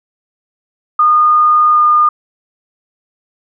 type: tone with pitch glide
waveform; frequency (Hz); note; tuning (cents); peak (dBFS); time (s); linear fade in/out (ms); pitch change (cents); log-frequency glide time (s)
sine; 1223 to 1215.3; D#6 to D#6; -30 to -41; -6; 0.99-2.09; 5; -11; 1.72-1.79
effects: none